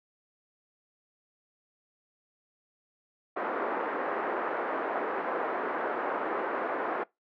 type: band-pass noise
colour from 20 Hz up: pink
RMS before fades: -32 dBFS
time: 3.36-7.04 s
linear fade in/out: 10 ms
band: 340 to 1600 Hz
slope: 24 dB/octave
effects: noise-tail reverb RT60 0.2 s tail -24 dB re dry